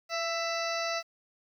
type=harmonic tone with a mistuned harmonic; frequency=663 Hz; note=E5; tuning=10 cents sharp; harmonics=1 / 2 / 3 / 4 / 6 / 7 / 8 / 9; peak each=-33 / -36 / -38 / -39 / -41 / -41 / -42 / -43 dBFS; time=0.09-1.03 s; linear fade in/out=50 ms; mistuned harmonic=1; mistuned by=+22 cents; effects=10-bit